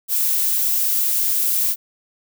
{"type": "noise", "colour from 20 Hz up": "violet", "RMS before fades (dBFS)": -19, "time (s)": [0.08, 1.76], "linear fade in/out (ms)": 50, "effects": []}